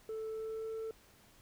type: tone with pitch glide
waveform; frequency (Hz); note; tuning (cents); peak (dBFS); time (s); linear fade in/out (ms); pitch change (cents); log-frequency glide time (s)
sine; 440 to 444.6; A4 to A4; 0 to +18; -35; 0.09-0.91; 2; +18; 0.32-0.72
effects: tanh soft clip ceiling -37 dBFS + pink hiss -63 dBFS RMS until 1.41 s